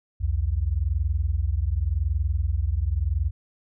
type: tone pair together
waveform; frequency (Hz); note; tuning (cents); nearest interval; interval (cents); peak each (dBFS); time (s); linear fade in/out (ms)
sine; 63.32 / 84.2; B1 / E2; +44 / +37; perfect fourth; 493; -24; 0.2-3.31; 20
effects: none